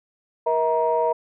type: tone cluster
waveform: sine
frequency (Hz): 475.4 / 642 / 943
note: A#4 / E5 / A#5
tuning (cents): +34 / -46 / +20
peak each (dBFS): -22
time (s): 0.46-1.13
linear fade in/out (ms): 10
effects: tanh soft clip ceiling -9 dBFS